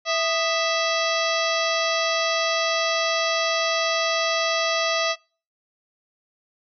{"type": "harmonic tone with a mistuned harmonic", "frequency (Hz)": 659.3, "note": "E5", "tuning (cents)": 0, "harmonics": [1, 2, 3, 4, 5, 6, 7, 8, 9], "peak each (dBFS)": [-24, -27, -29, -30, -31, -32, -32, -33, -34], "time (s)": [0.05, 5.16], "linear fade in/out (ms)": 50, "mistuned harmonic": 2, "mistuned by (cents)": -110, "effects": ["noise-tail reverb RT60 0.4 s tail -26 dB re dry"]}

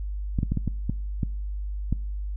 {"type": "clicks", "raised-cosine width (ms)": 5, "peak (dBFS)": -12, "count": 8, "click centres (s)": [0.388, 0.431, 0.52, 0.573, 0.677, 0.896, 1.232, 1.926], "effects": ["noise-tail reverb RT60 0.6 s tail -24 dB re dry", "added 50 Hz sine -28 dBFS peak until 2.36 s"]}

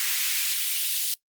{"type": "noise with high-pass filter sweep", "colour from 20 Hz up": "white", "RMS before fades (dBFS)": -26, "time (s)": [0, 1.14], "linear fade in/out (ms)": 2, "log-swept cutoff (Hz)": [1900, 3600], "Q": 1.4, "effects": ["noise-tail reverb RT60 0.1 s tail -19 dB re dry", "Opus 32 kbps"]}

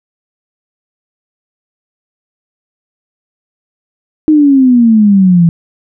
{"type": "exponential sweep", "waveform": "sine", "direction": "down", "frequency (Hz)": [313.9, 164.81], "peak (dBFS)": -3, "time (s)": [4.28, 5.49], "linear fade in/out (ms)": 0, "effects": []}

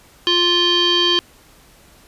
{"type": "tone with frequency modulation", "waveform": "sine", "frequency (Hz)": 350, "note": "F4", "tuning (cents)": 4, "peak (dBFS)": -12, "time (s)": [0.27, 1.19], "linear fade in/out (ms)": 0, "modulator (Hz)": 700, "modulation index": 5.4, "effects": ["pink hiss -49 dBFS RMS until 2.07 s", "resampled to 32000 Hz"]}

